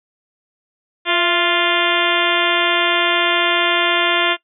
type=harmonic tone with a mistuned harmonic; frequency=349.2 Hz; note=F4; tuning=in tune; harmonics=1 / 2 / 3 / 4 / 5 / 6 / 7 / 8 / 9 / 10; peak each=-23 / -23 / -23 / -23 / -23 / -23 / -23 / -23 / -23 / -23 dBFS; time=1.05-4.37 s; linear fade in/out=50 ms; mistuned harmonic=2; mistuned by=-49 cents; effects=noise-tail reverb RT60 0.1 s tail -19 dB re dry